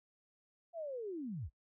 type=linear sweep; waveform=sine; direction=down; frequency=694 to 49.35 Hz; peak=-39 dBFS; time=0.73-1.5 s; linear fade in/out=50 ms; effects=noise-tail reverb RT60 0.1 s tail -22 dB re dry